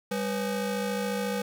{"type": "ring-modulated tone", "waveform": "35% pulse", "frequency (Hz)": 344.1, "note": "F4", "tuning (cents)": -26, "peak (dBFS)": -23, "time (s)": [0.11, 1.42], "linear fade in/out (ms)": 5, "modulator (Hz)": 145, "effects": []}